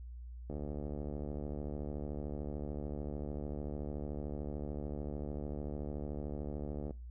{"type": "click train", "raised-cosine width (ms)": 2, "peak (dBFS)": -28, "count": 472, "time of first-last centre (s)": [0.5, 6.908], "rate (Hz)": 73.5, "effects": ["noise-tail reverb RT60 0.3 s tail -23 dB re dry", "added 60 Hz sine -44 dBFS peak until 7.1 s"]}